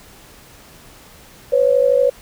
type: tone pair together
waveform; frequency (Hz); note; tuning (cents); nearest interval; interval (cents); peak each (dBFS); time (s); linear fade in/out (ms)
sine; 501.9 / 554.4; B4 / C#5; +28 / 0; major second; 172; -14; 1.52-2.1; 10
effects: pink hiss -44 dBFS RMS until 2.21 s